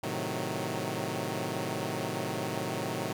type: chord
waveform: 10% pulse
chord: A diminished seventh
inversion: none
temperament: equal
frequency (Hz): 110 / 130.81 / 155.56 / 185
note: A2 / C3 / Eb3 / Gb3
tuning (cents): 0 / 0 / 0 / 0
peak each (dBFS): -29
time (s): 0.03-3.13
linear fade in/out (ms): 5
effects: none